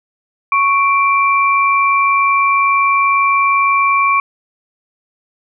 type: tone pair together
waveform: sine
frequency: 1108.6 / 2349 Hz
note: C#6 / D7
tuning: 0 / 0 cents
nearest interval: octave + minor second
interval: 1300 cents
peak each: -11 / -15 dBFS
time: 0.52-4.2 s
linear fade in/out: 2 ms
effects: none